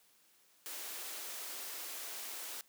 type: high-pass noise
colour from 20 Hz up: white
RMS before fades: -44 dBFS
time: 0.66-2.61 s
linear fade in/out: 0 ms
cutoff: 300 Hz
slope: 24 dB/octave
effects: white hiss -68 dBFS RMS until 2.68 s + high-pass 150 Hz 12 dB/octave